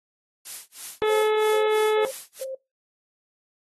blue noise with tremolo, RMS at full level -34 dBFS, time 0.45-2.44 s, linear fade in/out 5 ms, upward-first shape sine, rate 3.1 Hz, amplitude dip 100%
harmonic tone, 430.3 Hz, A4, 39 cents flat, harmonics 1 / 2 / 3 / 4 / 5 / 6 / 7 / 8 / 9, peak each -19 / -30 / -32 / -37 / -36 / -44 / -46 / -40 / -48 dBFS, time 1.02-2.05 s, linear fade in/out 0 ms
sine tone bursts, 529 Hz, C5, 19 cents sharp, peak -29 dBFS, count 4, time 1.09-2.55 s, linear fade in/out 5 ms, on 140 ms, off 300 ms
effects noise-tail reverb RT60 0.2 s tail -20 dB re dry + AAC 32 kbps

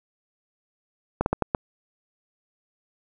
slowing click train, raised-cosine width 1 ms, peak -7 dBFS, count 5, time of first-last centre 1.21-1.548 s, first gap 51 ms, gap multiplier 1.35, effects none

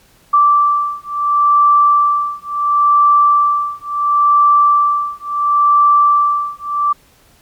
sine beating tone pair, 1168 / 1168.72 Hz, D6 / D6, -10 / -9 cents, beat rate 0.72 Hz, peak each -12 dBFS, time 0.33-6.93 s, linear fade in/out 10 ms, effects pink hiss -50 dBFS RMS until 7.41 s + MP3 96 kbps

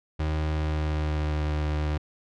35% pulse tone with pitch glide, 77.4 to 75.72 Hz, D#2 to D#2, -9 to -47 cents, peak -23 dBFS, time 0.19-1.98 s, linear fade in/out 10 ms, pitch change -38 cents, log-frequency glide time 0.43-1.49 s, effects low-pass 4000 Hz 12 dB/octave

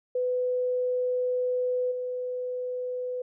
sine tone with level steps, 500 Hz, B4, 21 cents sharp, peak -24 / -29 dBFS, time 0.15-3.22 s, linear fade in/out 5 ms, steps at 1.91 s, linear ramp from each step 10 ms, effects none

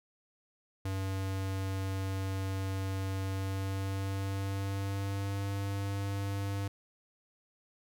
square tone with pitch glide, 96.1 to 99.26 Hz, G2 to G2, -34 to +22 cents, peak -33 dBFS, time 0.85-6.68 s, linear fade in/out 5 ms, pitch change +56 cents, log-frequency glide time 3.24-5.49 s, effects none

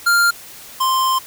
square tone pair in turn, 1396.9 / 1046.5 Hz, F6 / C6, 0 / 0 cents, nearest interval perfect fourth, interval 500 cents, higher first, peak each -12 / -15 dBFS, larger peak first, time 0.06-0.31 / 0.8-1.19 s, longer second, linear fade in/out 10 ms, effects white hiss -38 dBFS RMS until 1.26 s

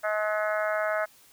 harmonic tone, 212.4 Hz, G#3, 39 cents sharp, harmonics 3 / 4 / 5 / 6 / 7 / 8 / 9 / 10, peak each -27 / -38 / -41 / -33 / -33 / -36 / -42 / -41 dBFS, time 0.03-1.06 s, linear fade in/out 20 ms, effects white hiss -57 dBFS RMS until 1.32 s

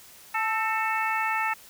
harmonic tone with a mistuned harmonic, 440 Hz, A4, in tune, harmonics 2 / 3 / 4 / 5 / 6, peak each -28 / -30 / -31 / -32 / -33 dBFS, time 0.34-1.54 s, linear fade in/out 10 ms, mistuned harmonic 4, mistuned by +43 cents, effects white hiss -50 dBFS RMS until 1.69 s

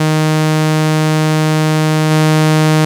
sawtooth tone with level steps, 155.56 Hz, D#3, in tune, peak -6 / -4 dBFS, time 0-2.85 s, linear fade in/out 5 ms, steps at 2.1 s, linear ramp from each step 20 ms, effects low-pass 11000 Hz 12 dB/octave + 7-bit

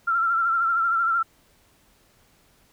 sine tone with vibrato, 1357 Hz, E6, 50 cents sharp, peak -19 dBFS, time 0.07-1.23 s, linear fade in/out 10 ms, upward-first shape sine, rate 13 Hz, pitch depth 52 cents each way, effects pink hiss -60 dBFS RMS until 2.72 s

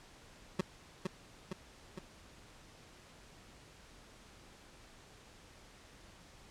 25% pulse tone with echo, 185 Hz, F#3, in tune, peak -25 dBFS, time 0.59-0.61 s, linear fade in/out 5 ms, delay 460 ms, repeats 3, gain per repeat -4 dB, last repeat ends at 1.99 s, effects pink hiss -58 dBFS RMS until 6.5 s + low-pass 8000 Hz 12 dB/octave

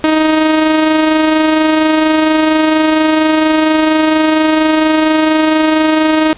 sawtooth tone with amplitude modulation, 312.7 Hz, D#4, 9 cents sharp, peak -3 dBFS, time 0.04-6.33 s, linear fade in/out 0 ms, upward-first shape sine, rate 24.3 Hz, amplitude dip 30%, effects pink hiss -37 dBFS RMS until 6.37 s + resampled to 8000 Hz

